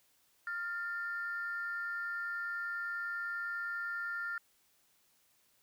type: tone pair together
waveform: sine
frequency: 1400.1 / 1795 Hz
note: F6 / A6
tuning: +4 / +34 cents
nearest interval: major third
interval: 430 cents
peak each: -36 / -40 dBFS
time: 0.47-4.38 s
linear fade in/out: 2 ms
effects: tanh soft clip ceiling -29 dBFS + white hiss -71 dBFS RMS until 5.62 s